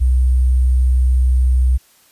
sine tone with sample-and-hold, 63.4 Hz, B1, 46 cents sharp, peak -10 dBFS, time 0-1.78 s, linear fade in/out 20 ms, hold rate 8820 Hz, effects white hiss -52 dBFS RMS until 2.11 s + resampled to 32000 Hz

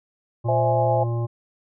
harmonic tone, 117.4 Hz, A#2, 13 cents sharp, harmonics 1 / 3 / 5 / 7 / 9, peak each -22 / -32 / -36 / -39 / -41 dBFS, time 0.44-1.27 s, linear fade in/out 20 ms
sine chord, C augmented, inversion none, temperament equal with one note detuned, 523.3 / 657.4 / 830.6 Hz, C5 / E5 / G#5, 0 / -5 / 0 cents, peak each -23 dBFS, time 0.48-1.04 s, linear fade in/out 10 ms
effects none

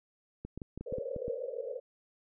clicks, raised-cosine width 3 ms, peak -27 dBFS, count 9, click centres 0.45 / 0.576 / 0.618 / 0.776 / 0.81 / 0.925 / 0.984 / 1.163 / 1.281 s
white band-pass noise, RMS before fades -38 dBFS, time 0.86-1.8 s, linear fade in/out 10 ms, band 450 to 560 Hz, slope 96 dB/octave
effects none

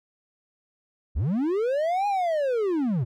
triangle linear two-way sweep, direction up then down, 49 to 830.6 to 106 Hz, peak -20 dBFS, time 1.15-3.05 s, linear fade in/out 20 ms, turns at 2.07 s, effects none

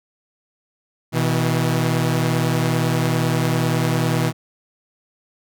sawtooth tone pair together, 123.2 / 160.91 Hz, B2 / E3, -4 / -41 cents, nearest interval perfect fourth, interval 463 cents, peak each -16 dBFS, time 1.12-4.33 s, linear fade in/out 50 ms, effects none

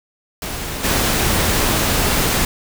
pink noise with level steps, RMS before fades -26 / -17 dBFS, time 0.42-2.45 s, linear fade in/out 2 ms, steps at 0.83 s, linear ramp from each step 20 ms, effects none

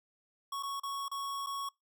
square tone with dropouts, 1108.7 Hz, C#6, in tune, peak -36 dBFS, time 0.52-1.69 s, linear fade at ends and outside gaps 5 ms, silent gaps 0.627-0.632 / 0.799-0.833 / 1.083-1.114 / 1.463-1.468 s, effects noise-tail reverb RT60 0.2 s tail -26 dB re dry

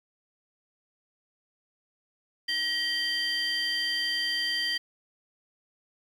sine tone cluster, 1902 / 3135 / 4728 Hz, A#6 / G7 / D8, +34 / -1 / +11 cents, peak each -29 dBFS, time 2.48-4.78 s, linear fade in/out 10 ms, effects tanh soft clip ceiling -22 dBFS + 9-bit

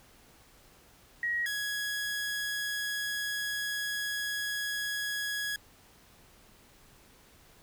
sine / sawtooth tone pair in turn, 1898 / 1669.1 Hz, A#6 / G#6, +31 / +8 cents, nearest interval major second, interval 223 cents, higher first, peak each -28 / -28 dBFS, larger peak neither, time 1.23-1.46 / 1.46-5.56 s, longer second, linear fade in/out 2 ms, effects pink hiss -59 dBFS RMS until 7.62 s

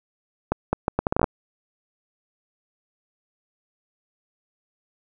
accelerating click train, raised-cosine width 1 ms, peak -6 dBFS, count 11, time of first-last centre 0.52-1.242 s, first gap 210 ms, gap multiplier 0.72, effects none

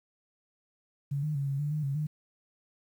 sine tone with pitch steps, 141 / 152.1 / 139.6 / 138 / 147 / 152.4 / 138.1 / 151.9 Hz, C#3 / D#3 / C#3 / C#3 / D3 / D#3 / C#3 / D#3, +30 / -39 / +13 / -7 / +2 / -36 / -6 / -41 cents, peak -28 dBFS, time 1.11-2.07 s, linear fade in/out 10 ms, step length 120 ms, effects 10-bit

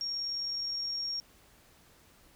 sine tone with amplitude modulation, 5560 Hz, F8, 9 cents flat, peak -31 dBFS, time 0.01-1.2 s, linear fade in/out 0 ms, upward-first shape sine, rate 39.4 Hz, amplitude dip 25%, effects pink hiss -61 dBFS RMS until 2.35 s

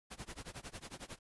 pink noise with tremolo, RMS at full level -45 dBFS, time 0.1-1.19 s, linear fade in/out 20 ms, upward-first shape sine, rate 11 Hz, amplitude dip 95%, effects resampled to 24000 Hz

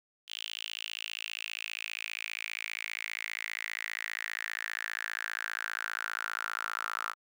sawtooth tone with high-pass filter sweep, 55 Hz, A1, in tune, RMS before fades -38 dBFS, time 0.27-7.15 s, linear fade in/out 50 ms, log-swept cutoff 3100 to 1300 Hz, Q 6.4, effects none

